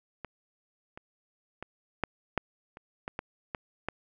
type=clicks; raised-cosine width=0.5 ms; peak=-23 / -28 / -23 / -12 / -11 / -30 / -20 / -18 / -18 / -16 dBFS; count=10; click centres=0.247 / 0.975 / 1.626 / 2.037 / 2.377 / 2.771 / 3.079 / 3.191 / 3.548 / 3.886 s; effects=none